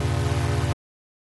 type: chord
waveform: square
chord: E diminished seventh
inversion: none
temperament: equal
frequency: 82.41 / 98 / 116.54 / 138.59 Hz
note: E2 / G2 / Bb2 / Db3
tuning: 0 / 0 / 0 / 0 cents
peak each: -27 / -28 / -27 / -28 dBFS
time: 0-0.73 s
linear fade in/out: 5 ms
effects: AAC 32 kbps